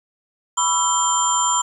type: tone cluster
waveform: sine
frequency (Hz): 990 / 1148 / 1338 / 3152 / 7200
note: B5 / D6 / E6 / G7 / A8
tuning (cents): +4 / -40 / +25 / +9 / +39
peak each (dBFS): -20 / -27 / -25 / -28 / -20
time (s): 0.57-1.62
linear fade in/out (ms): 10
effects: 8-bit